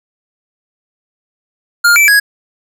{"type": "tone with pitch steps", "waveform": "square", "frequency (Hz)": [1410, 2324, 1661], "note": ["F6", "D7", "G#6"], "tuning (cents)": [16, -19, 0], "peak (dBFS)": -6, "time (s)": [1.84, 2.2], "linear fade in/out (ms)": 10, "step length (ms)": 120, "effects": []}